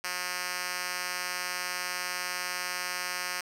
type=tone with band-pass filter; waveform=5% pulse; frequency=180 Hz; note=F#3; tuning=47 cents flat; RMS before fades=-34 dBFS; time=0.04-3.41 s; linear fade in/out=5 ms; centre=5100 Hz; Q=0.55; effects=none